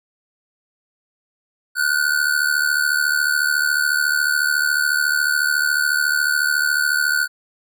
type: ring-modulated tone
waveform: square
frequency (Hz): 1484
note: F#6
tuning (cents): +5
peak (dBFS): -14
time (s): 1.75-7.28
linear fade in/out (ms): 50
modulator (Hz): 37
effects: none